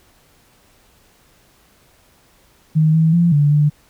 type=tone with pitch steps; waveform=sine; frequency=156.4 / 160.8 / 171.4 / 145.7 / 148.4 Hz; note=D#3 / E3 / F3 / D3 / D3; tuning=+9 / -43 / -32 / -13 / +18 cents; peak=-10 dBFS; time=2.75-3.7 s; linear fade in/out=20 ms; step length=190 ms; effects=pink hiss -54 dBFS RMS until 3.89 s